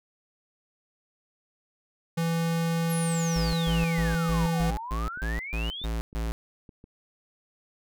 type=tone; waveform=square; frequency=166.2 Hz; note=E3; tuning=15 cents sharp; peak=-25 dBFS; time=2.17-4.71 s; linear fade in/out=10 ms
type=exponential two-way sweep; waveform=sine; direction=down then up; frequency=11840 to 698.5 to 3748 Hz; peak=-34 dBFS; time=2.89-5.86 s; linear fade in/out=20 ms; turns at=4.62 s
type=tone bursts; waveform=square; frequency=56 Hz; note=A1; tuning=31 cents sharp; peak=-28 dBFS; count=10; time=3.36-6.32 s; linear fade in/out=0 ms; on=170 ms; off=140 ms
type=clicks; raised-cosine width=3 ms; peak=-35 dBFS; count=9; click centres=4.134 / 4.263 / 5.076 / 5.174 / 5.816 / 6.129 / 6.268 / 6.692 / 6.841 s
effects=none